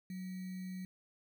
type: tone with sample-and-hold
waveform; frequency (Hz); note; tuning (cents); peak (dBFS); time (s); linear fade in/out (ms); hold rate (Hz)
sine; 185; F#3; 0; -40; 0.1-0.85; 2; 2100
effects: none